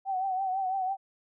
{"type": "tone with vibrato", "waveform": "sine", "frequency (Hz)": 760, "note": "F#5", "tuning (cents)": 46, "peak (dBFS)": -27, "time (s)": [0.05, 0.97], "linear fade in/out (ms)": 50, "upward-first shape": "triangle", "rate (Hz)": 6, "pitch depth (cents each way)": 66, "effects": []}